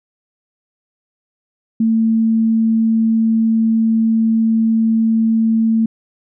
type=tone; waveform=sine; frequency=224.2 Hz; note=A3; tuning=33 cents sharp; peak=-11 dBFS; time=1.8-5.86 s; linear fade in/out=5 ms; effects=none